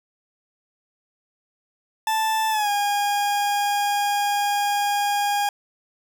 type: tone with pitch glide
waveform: 40% pulse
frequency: 880 to 816.3 Hz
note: A5 to G#5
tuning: 0 to -30 cents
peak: -19 dBFS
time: 2.07-5.49 s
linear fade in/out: 2 ms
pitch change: -130 cents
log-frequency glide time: 2.5-2.69 s
effects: none